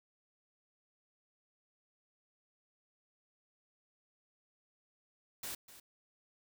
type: noise with echo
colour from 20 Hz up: white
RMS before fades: -42 dBFS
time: 5.43-5.55 s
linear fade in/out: 5 ms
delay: 250 ms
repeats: 1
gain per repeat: -14 dB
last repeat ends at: 5.8 s
effects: none